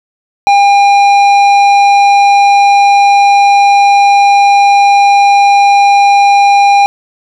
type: tone with tanh clipping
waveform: sine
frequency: 804 Hz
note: G5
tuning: 44 cents sharp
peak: -5 dBFS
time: 0.47-6.86 s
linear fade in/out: 0 ms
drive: 12 dB
effects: none